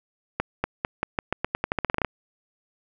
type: accelerating click train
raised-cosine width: 0.5 ms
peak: -8 dBFS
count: 17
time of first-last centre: 0.4-2.047 s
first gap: 240 ms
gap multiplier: 0.87
effects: none